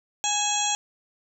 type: harmonic tone with a mistuned harmonic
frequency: 827 Hz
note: G#5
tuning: 8 cents flat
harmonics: 1 / 2 / 3 / 4 / 5 / 7 / 8 / 9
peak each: -28 / -39 / -33 / -29 / -38 / -34 / -28 / -30 dBFS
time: 0.24-0.75 s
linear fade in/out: 0 ms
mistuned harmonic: 3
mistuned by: +70 cents
effects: none